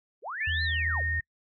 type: linear two-way sweep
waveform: sine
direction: up then down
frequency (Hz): 331.8 to 4186 to 331.8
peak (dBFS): -33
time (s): 0.22-1.03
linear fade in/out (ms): 50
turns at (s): 0.63
type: tone with pitch glide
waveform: sine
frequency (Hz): 1760 to 1844.3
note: A6 to A#6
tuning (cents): 0 to -19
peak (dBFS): -28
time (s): 0.4-1.21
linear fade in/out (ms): 10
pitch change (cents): +81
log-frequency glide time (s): 0.55-0.74
type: tone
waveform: sine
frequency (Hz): 81.2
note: E2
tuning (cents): -26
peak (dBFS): -30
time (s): 0.47-1.2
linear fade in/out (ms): 5
effects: noise-tail reverb RT60 0.1 s tail -26 dB re dry + AAC 48 kbps